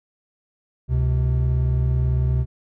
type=tone pair together; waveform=triangle; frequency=69.49 / 127.6 Hz; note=C#2 / C3; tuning=+5 / -43 cents; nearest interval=major seventh; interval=1052 cents; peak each=-18 dBFS; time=0.88-2.46 s; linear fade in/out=50 ms; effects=none